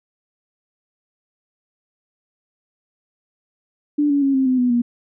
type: tone with pitch steps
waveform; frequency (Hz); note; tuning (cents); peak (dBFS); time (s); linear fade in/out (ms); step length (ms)
sine; 293.7 / 283.9 / 274.3 / 265.2 / 256.3 / 247.7 / 239.4; D4 / C#4 / C#4 / C4 / C4 / B3 / A#3; 0 / +41 / -18 / +23 / -36 / +5 / +46; -14; 3.98-4.82; 10; 120
effects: none